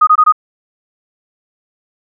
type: tone bursts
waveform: sine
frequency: 1244.5 Hz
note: D#6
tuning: in tune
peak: -4 dBFS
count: 4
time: 0.01-0.324 s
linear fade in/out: 10 ms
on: 62 ms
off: 22 ms
effects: none